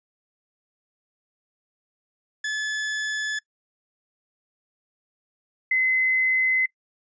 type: tone pair in turn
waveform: 40% pulse / sine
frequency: 1723 / 2044 Hz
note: A6 / C7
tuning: -37 / -41 cents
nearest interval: minor third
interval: 296 cents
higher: second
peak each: -24 / -18 dBFS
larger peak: second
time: 2.44-3.39 / 5.71-6.66 s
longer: neither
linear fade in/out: 5 ms
effects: noise-tail reverb RT60 0.1 s tail -24 dB re dry + resampled to 16000 Hz